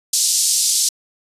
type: band-pass noise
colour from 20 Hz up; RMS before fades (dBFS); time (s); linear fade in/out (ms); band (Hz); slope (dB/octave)
white; -17; 0.13-0.89; 5; 4500 to 9000; 24
effects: resampled to 32000 Hz